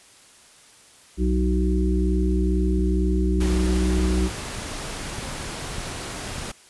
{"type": "harmonic tone", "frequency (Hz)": 62.2, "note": "B1", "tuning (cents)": 13, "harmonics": [1, 3, 5, 6], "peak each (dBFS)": [-20, -25, -27, -28], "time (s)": [1.17, 4.3], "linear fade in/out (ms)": 50}
{"type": "click train", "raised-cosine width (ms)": 5, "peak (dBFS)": -21, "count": 7, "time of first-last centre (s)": [2.79, 6.383], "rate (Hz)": 1.67}
{"type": "noise", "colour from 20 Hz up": "pink", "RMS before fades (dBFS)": -32, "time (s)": [3.4, 6.52], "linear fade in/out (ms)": 10}
{"effects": ["white hiss -51 dBFS RMS until 6.69 s", "resampled to 24000 Hz"]}